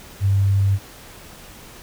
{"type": "tone", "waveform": "sine", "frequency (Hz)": 98.4, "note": "G2", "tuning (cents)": 7, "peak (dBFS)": -14, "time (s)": [0.2, 0.79], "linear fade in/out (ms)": 50, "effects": ["pink hiss -42 dBFS RMS until 1.82 s"]}